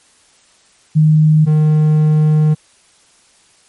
sine / triangle tone pair in turn, 154.8 / 153.55 Hz, D#3 / D#3, -9 / -23 cents, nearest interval unison, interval 14 cents, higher first, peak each -6 dBFS, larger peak neither, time 0.95-1.46 / 1.46-2.55 s, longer second, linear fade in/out 20 ms, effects white hiss -51 dBFS RMS until 3.68 s + MP3 48 kbps

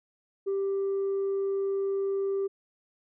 sine tone, 392.4 Hz, G4, 2 cents sharp, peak -24 dBFS, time 0.46-2.48 s, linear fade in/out 20 ms, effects tanh soft clip ceiling -24 dBFS

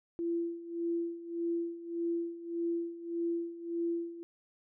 sine tone with tremolo, 338.8 Hz, E4, 48 cents sharp, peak -29 dBFS, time 0.19-4.23 s, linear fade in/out 0 ms, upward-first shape sine, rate 1.7 Hz, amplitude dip 80%, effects none

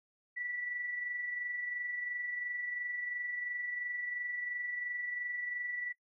sine tone with amplitude modulation, 1958 Hz, B6, 15 cents flat, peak -34 dBFS, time 0.36-5.93 s, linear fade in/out 20 ms, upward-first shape sine, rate 22.9 Hz, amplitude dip 40%, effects noise-tail reverb RT60 0.1 s tail -20 dB re dry

